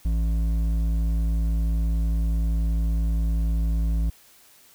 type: tone with hard clipping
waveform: sine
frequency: 55.3 Hz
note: A1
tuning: 9 cents sharp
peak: -22 dBFS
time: 0.05-4.1 s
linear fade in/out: 5 ms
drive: 8 dB
effects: white hiss -54 dBFS RMS until 4.74 s